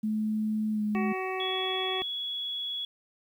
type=tone with pitch glide; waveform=sine; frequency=215.5 to 210.8 Hz; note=A3 to G#3; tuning=-36 to +26 cents; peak=-26 dBFS; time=0.03-1.13 s; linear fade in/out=10 ms; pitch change=-38 cents; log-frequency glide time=0.72-0.82 s
type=harmonic tone; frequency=375.7 Hz; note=F#4; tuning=26 cents sharp; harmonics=1 / 2 / 3 / 5 / 6 / 7; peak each=-33 / -36 / -38 / -40 / -41 / -41 dBFS; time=0.95-2.02 s; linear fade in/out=0 ms
type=tone; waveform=sine; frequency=3368 Hz; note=G#7; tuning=24 cents sharp; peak=-31 dBFS; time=1.4-2.85 s; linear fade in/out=2 ms
effects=10-bit